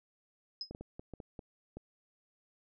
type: tone with exponential decay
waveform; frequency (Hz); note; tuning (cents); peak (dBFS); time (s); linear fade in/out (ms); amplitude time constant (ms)
sine; 5090; D#8; +39; -33; 0.61-0.71; 2; 20
type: clicks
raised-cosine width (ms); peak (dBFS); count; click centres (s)
2; -31; 8; 0.71 / 0.749 / 0.81 / 0.995 / 1.137 / 1.202 / 1.392 / 1.77
effects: none